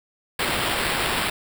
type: noise with sample-and-hold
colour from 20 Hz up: blue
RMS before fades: -24 dBFS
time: 0.39-1.3 s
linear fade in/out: 5 ms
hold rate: 6300 Hz
effects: none